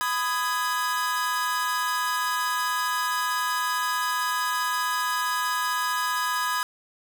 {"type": "chord", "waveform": "45% pulse", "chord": "G# minor", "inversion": "first", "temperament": "equal with one note detuned", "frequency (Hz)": [999.8, 1244.5, 1661.2], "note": ["B5", "D#6", "G#6"], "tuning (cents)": [21, 0, 0], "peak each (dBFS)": [-28, -29, -29], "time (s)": [0.01, 6.63], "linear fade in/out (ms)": 0, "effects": []}